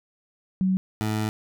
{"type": "tone pair in turn", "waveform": ["sine", "20% pulse"], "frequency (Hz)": [187.9, 108.08], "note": ["F#3", "A2"], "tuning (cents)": [27, -30], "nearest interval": "minor seventh", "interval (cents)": 957, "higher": "first", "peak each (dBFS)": -19, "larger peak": "neither", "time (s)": [[0.61, 0.77], [1.01, 1.29]], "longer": "second", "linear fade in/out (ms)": 0, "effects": []}